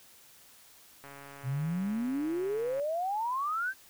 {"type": "click train", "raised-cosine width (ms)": 0.5, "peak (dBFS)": -33, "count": 247, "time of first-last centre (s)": [1.04, 2.797], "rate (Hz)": 140}
{"type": "exponential sweep", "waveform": "sine", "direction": "up", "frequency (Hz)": [123.47, 1605], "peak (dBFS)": -29, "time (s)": [1.43, 3.74], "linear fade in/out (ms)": 50}
{"effects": ["white hiss -57 dBFS RMS until 3.89 s"]}